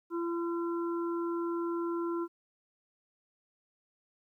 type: harmonic tone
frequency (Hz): 340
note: F4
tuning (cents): -46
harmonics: 1 / 3 / 4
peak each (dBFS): -31 / -41 / -43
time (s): 0.1-2.28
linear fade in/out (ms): 50
effects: 12-bit